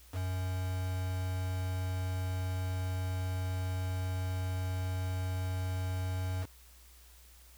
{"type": "tone with quantisation", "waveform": "triangle", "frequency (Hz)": 92.5, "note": "F#2", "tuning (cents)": 0, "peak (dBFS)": -30, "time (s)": [0.12, 6.47], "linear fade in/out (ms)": 50, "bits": 7, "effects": ["added 60 Hz sine -56 dBFS peak until 7.57 s", "white hiss -60 dBFS RMS until 7.57 s"]}